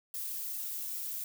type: noise with flanger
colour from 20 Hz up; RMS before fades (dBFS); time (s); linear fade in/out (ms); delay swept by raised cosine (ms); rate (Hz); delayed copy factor
violet; -38; 0.14-1.24; 2; 1.5 to 3.9; 2.4; +0.5
effects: none